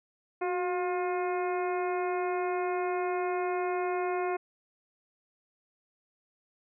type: harmonic tone with a mistuned harmonic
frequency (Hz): 356.1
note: F4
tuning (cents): +34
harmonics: 1 / 2 / 3 / 4 / 5 / 6 / 7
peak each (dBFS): -30 / -33 / -38 / -42 / -47 / -44 / -46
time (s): 0.41-4.37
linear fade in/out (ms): 10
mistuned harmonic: 1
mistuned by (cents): +49
effects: none